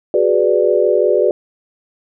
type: chord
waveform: sine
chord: G# half-diminished seventh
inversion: third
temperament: equal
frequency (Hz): 370 / 415.3 / 493.9 / 587.3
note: F#4 / G#4 / B4 / D5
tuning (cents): 0 / 0 / 0 / 0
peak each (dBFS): -16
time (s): 0.14-1.31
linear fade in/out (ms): 2
effects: none